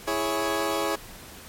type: chord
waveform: 20% pulse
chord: C# minor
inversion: first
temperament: equal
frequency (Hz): 329.6 / 415.3 / 554.4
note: E4 / G#4 / C#5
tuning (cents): 0 / 0 / 0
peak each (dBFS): -24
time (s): 0.07-0.96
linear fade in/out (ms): 10
effects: pink hiss -44 dBFS RMS until 1.48 s + MP3 64 kbps